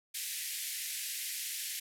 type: band-pass noise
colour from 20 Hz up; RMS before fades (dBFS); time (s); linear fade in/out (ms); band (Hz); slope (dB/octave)
white; -39; 0.14-1.8; 10; 1800 to 14000; 48
effects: none